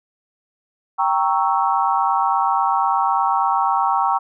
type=chord; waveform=sine; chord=G diminished seventh; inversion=none; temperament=equal; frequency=784 / 932.3 / 1108.7 / 1318.5 Hz; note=G5 / Bb5 / Db6 / Fb6; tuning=0 / 0 / 0 / 0 cents; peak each=-20 / -20 / -21 / -24 dBFS; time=0.98-4.19 s; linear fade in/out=20 ms; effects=none